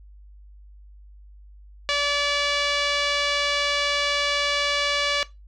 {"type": "tone with low-pass filter", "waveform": "5% pulse", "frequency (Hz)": 576, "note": "D5", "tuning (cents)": -34, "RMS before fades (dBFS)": -23, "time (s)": [1.89, 5.23], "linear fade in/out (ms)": 0, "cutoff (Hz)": 3700, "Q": 0.95, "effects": ["noise-tail reverb RT60 0.2 s tail -18 dB re dry", "added 50 Hz sine -44 dBFS peak until 5.47 s"]}